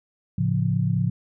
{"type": "chord", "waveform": "sine", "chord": "A augmented", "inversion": "none", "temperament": "equal", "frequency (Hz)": [110, 138.59, 174.61], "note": ["A2", "C#3", "E#3"], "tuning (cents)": [0, 0, 0], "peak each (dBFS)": -24, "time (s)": [0.38, 1.1], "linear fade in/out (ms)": 5, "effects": []}